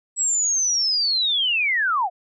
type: linear sweep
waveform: sine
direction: down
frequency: 7850 to 659.3 Hz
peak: -18 dBFS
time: 0.16-2.1 s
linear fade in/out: 50 ms
effects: none